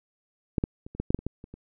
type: clicks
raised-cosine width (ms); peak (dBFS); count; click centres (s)
3; -11 / -12 / -27 / -29 / -15 / -12 / -9 / -27 / -16 / -29 / -29; 11; 0.582 / 0.639 / 0.865 / 0.95 / 1 / 1.105 / 1.146 / 1.19 / 1.266 / 1.441 / 1.54
effects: none